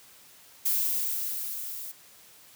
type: noise with level ramp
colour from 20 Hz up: violet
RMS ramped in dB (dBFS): -25 to -39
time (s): 0.65-1.92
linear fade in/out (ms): 10
effects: white hiss -54 dBFS RMS until 2.55 s + high-pass 60 Hz 12 dB/octave